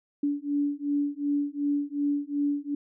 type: beating tone pair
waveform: sine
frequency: 286.5 / 289.2 Hz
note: D4 / D4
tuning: -43 / -27 cents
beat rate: 2.7 Hz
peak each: -28 dBFS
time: 0.23-2.75 s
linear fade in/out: 5 ms
effects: none